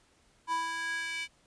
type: tone with high-pass filter sweep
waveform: square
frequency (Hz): 329.6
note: E4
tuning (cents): 0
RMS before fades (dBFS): -34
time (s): 0.47-1.28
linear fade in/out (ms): 50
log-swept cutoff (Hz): 940 to 2500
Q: 4
effects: pink hiss -66 dBFS RMS until 1.46 s + resampled to 22050 Hz